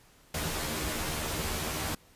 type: noise with comb filter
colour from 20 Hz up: pink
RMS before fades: -33 dBFS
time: 0.34-1.95 s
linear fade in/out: 5 ms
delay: 13 ms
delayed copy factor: +0.9
effects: pink hiss -60 dBFS RMS until 2.15 s + resampled to 32000 Hz